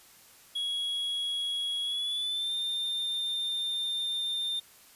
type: tone with pitch glide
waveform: triangle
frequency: 3327 to 3607 Hz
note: G#7 to A7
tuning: +2 to +42 cents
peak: -28 dBFS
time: 0.55-4.6 s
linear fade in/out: 10 ms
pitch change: +140 cents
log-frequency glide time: 1.82-2.56 s
effects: white hiss -56 dBFS RMS until 4.95 s + resampled to 32000 Hz